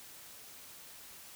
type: silence
effects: white hiss -52 dBFS RMS until 1.35 s